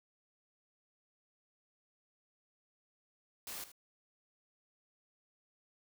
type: noise with echo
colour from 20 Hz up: white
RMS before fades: -44 dBFS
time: 3.47-3.64 s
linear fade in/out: 2 ms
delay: 78 ms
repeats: 1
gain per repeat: -13 dB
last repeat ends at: 3.718 s
effects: none